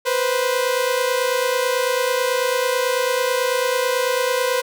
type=tone pair together; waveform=sawtooth; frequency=490 / 519.1 Hz; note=B4 / C5; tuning=-14 / -14 cents; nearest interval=minor second; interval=100 cents; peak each=-17 dBFS; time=0.05-4.62 s; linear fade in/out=20 ms; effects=none